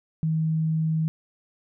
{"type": "tone", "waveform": "sine", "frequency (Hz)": 159.1, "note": "D#3", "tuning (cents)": 39, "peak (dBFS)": -21, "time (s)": [0.23, 1.08], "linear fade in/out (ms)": 0, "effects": []}